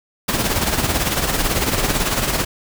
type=noise with tremolo; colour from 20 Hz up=pink; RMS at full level=-17 dBFS; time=0.28-2.45 s; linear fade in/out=10 ms; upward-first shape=sine; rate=18 Hz; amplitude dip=55%; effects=none